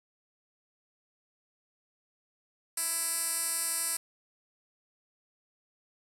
10% pulse tone with band-pass filter, 331.7 Hz, E4, 11 cents sharp, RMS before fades -32 dBFS, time 2.77-3.97 s, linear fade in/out 5 ms, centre 9900 Hz, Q 4.9, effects none

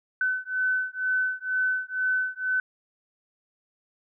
sine beating tone pair, 1512 / 1514.1 Hz, F#6 / F#6, +37 / +39 cents, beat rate 2.1 Hz, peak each -27 dBFS, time 0.21-2.6 s, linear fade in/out 2 ms, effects none

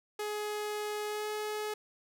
sawtooth tone with pitch glide, 420.2 to 424.3 Hz, G#4 to G#4, +20 to +37 cents, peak -30 dBFS, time 0.19-1.74 s, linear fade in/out 5 ms, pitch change +17 cents, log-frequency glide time 1.07-1.28 s, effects none

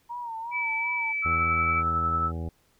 sine tone with vibrato, 932.3 Hz, A#5, in tune, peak -32 dBFS, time 0.09-1.13 s, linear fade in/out 20 ms, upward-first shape sine, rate 2.7 Hz, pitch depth 77 cents each way
sine tone, 2306 Hz, D7, 32 cents flat, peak -26 dBFS, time 0.51-1.83 s, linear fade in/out 50 ms
sine tone with tremolo, 1311 Hz, E6, 10 cents flat, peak -22 dBFS, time 1.22-2.32 s, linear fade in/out 50 ms, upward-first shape triangle, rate 11 Hz, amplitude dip 35%
harmonic tone, 82.41 Hz, E2, in tune, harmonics 1 / 2 / 3 / 4 / 5 / 6 / 7 / 9 / 10, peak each -31 / -37 / -41 / -43 / -45 / -47 / -48 / -50 / -51 dBFS, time 1.25-2.49 s, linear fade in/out 5 ms
effects pink hiss -66 dBFS RMS until 2.79 s

